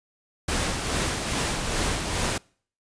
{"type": "noise with tremolo", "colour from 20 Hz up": "pink", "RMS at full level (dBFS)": -25, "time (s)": [0.48, 2.38], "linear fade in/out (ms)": 5, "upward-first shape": "sine", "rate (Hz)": 2.4, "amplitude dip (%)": 40, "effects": ["noise-tail reverb RT60 0.5 s tail -26 dB re dry", "resampled to 22050 Hz"]}